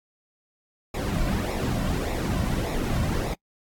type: noise with flanger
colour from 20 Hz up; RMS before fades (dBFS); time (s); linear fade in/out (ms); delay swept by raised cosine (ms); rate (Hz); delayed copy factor
brown; -26; 0.94-3.34; 5; 0.64 to 2.44; 1.7; -0.65
effects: noise-tail reverb RT60 0.1 s tail -25 dB re dry + AAC 64 kbps